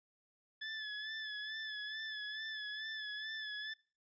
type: tone with vibrato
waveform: 25% pulse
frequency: 1728 Hz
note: A6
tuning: 32 cents flat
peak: -37 dBFS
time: 0.61-3.74 s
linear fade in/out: 10 ms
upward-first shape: sine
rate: 2.3 Hz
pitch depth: 40 cents each way
effects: noise-tail reverb RT60 0.4 s tail -23 dB re dry + resampled to 16000 Hz